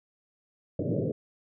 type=band-pass noise; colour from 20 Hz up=pink; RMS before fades=-29 dBFS; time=0.79-1.12 s; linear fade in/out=5 ms; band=100 to 610 Hz; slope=96 dB/octave; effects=none